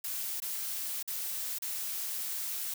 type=noise with dropouts; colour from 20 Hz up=blue; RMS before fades=-36 dBFS; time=0.04-2.74 s; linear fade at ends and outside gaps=5 ms; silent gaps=0.402-0.42 / 1.028-1.076 / 1.586-1.62 s; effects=none